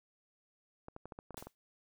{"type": "clicks", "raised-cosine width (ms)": 1, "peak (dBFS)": -32, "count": 10, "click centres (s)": [0.884, 0.964, 1.056, 1.122, 1.189, 1.307, 1.344, 1.378, 1.425, 1.47]}
{"type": "noise with exponential decay", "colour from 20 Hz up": "white", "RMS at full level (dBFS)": -46, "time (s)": [1.37, 1.55], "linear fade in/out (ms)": 0, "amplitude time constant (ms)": 37}
{"effects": []}